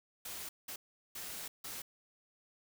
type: noise bursts at uneven times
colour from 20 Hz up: white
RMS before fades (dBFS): -44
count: 4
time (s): 0.25-0.49 / 0.68-0.76 / 1.15-1.48 / 1.64-1.82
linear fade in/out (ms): 5
effects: none